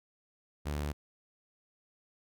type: tone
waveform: sawtooth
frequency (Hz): 73.42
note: D2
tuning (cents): 0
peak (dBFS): -29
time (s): 0.65-0.93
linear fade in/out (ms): 20
effects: none